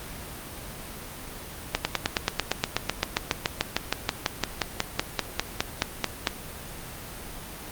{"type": "slowing click train", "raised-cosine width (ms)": 0.2, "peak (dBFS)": -4, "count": 30, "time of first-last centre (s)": [1.75, 6.272], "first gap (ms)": 100, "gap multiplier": 1.03, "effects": ["pink hiss -39 dBFS RMS until 7.71 s", "Opus 32 kbps"]}